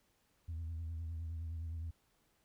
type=tone with vibrato; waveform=sine; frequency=81.9 Hz; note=E2; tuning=11 cents flat; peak=-37 dBFS; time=0.48-1.91 s; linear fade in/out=10 ms; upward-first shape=triangle; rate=9.7 Hz; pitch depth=63 cents each way; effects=tanh soft clip ceiling -37 dBFS + pink hiss -75 dBFS RMS until 2.44 s